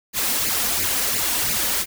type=noise with flanger; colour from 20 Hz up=white; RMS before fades=-22 dBFS; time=0.13-1.86 s; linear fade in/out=50 ms; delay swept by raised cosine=0.42 to 4.22 ms; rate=2.9 Hz; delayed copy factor=+0.7; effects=none